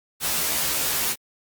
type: noise with comb filter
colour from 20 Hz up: white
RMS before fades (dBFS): -24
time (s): 0.2-1.16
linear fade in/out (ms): 50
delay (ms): 13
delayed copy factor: +0.75
effects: Opus 48 kbps